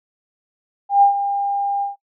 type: tone with ADSR envelope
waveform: sine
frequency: 802 Hz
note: G5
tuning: 39 cents sharp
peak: -7 dBFS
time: 0.89-1.96 s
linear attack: 130 ms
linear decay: 110 ms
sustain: -11 dB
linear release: 140 ms
effects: noise-tail reverb RT60 0.1 s tail -23 dB re dry